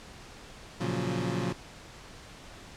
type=chord; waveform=25% pulse; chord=Gb major seventh; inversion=first; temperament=equal; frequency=116.54 / 138.59 / 174.61 / 185 Hz; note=Bb2 / Db3 / F3 / Gb3; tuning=0 / 0 / 0 / 0 cents; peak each=-31 dBFS; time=0.8-1.53 s; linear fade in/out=10 ms; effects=pink hiss -48 dBFS RMS until 2.76 s + low-pass 7000 Hz 12 dB/octave